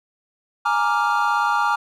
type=chord; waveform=triangle; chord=Bb dominant seventh; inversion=third; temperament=equal with one note detuned; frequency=834.9 / 932.3 / 1174.7 / 1396.9 Hz; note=Ab5 / Bb5 / D6 / F6; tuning=+9 / 0 / 0 / 0 cents; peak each=-21 dBFS; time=0.65-1.76 s; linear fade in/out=10 ms; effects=none